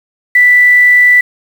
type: tone with quantisation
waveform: sine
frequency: 1975 Hz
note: B6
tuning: in tune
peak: -3 dBFS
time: 0.35-1.21 s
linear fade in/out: 5 ms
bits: 5
effects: none